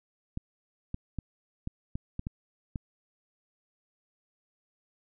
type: clicks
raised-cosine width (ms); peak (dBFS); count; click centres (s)
5; -21; 8; 0.374 / 0.944 / 1.187 / 1.674 / 1.955 / 2.194 / 2.269 / 2.758
effects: none